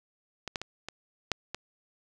clicks, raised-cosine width 0.2 ms, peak -18 / -14 / -19 / -20 / -9 / -17 dBFS, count 6, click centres 0.477 / 0.558 / 0.616 / 0.886 / 1.317 / 1.546 s, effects none

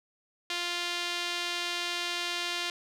sawtooth tone with band-pass filter, 349.2 Hz, F4, in tune, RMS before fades -33 dBFS, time 0.5-2.7 s, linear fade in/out 2 ms, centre 3500 Hz, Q 1.4, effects none

